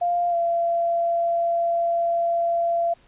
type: tone with pitch glide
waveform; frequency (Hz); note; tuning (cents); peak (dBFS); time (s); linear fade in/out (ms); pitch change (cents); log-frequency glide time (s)
sine; 698.5 to 681.4; F5 to F5; 0 to -43; -19; 0.01-2.94; 10; -43; 0.3-0.35
effects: pink hiss -57 dBFS RMS until 3.07 s + resampled to 8000 Hz